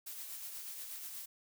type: noise with tremolo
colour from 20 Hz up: blue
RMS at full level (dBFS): -44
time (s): 0.06-1.26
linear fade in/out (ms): 10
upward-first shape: sine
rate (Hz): 8.3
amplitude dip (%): 35
effects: none